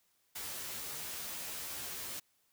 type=noise with comb filter; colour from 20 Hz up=white; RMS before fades=-42 dBFS; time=0.35-2.2 s; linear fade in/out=10 ms; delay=13 ms; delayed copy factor=+0.9; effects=white hiss -74 dBFS RMS until 2.52 s